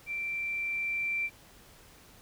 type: tone with level ramp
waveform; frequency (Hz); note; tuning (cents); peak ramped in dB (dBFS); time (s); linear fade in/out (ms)
sine; 2349; D7; 0; -32 to -28; 0.06-1.3; 50
effects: pink hiss -56 dBFS RMS until 2.21 s